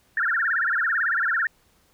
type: tone with vibrato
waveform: sine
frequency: 1584 Hz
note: G6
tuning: 18 cents sharp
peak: -20 dBFS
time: 0.17-1.47 s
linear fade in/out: 2 ms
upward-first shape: sine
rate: 18 Hz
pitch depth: 270 cents each way
effects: pink hiss -62 dBFS RMS until 1.93 s